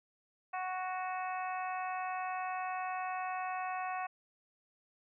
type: harmonic tone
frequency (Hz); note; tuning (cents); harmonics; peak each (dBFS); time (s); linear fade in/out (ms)
370; F#4; 0; 2 / 3 / 4 / 5 / 6 / 7; -37 / -41 / -47 / -47 / -52 / -47; 0.53-4.07; 10
effects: none